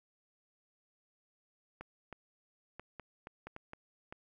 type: clicks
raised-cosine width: 0.5 ms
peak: -30 dBFS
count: 9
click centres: 1.81 / 2.127 / 2.796 / 2.997 / 3.271 / 3.47 / 3.564 / 3.734 / 4.125 s
effects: 12-bit